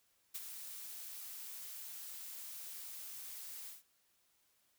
blue noise with ADSR envelope, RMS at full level -41 dBFS, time 0.34-3.83 s, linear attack 15 ms, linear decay 32 ms, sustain -7 dB, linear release 160 ms, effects white hiss -75 dBFS RMS until 4.78 s

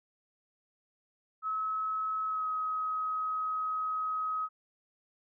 sine tone with pitch glide, 1288 to 1268.1 Hz, E6 to D#6, -41 to +33 cents, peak -30 dBFS, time 1.42-4.49 s, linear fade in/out 50 ms, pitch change -26 cents, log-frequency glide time 2.26-2.47 s, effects none

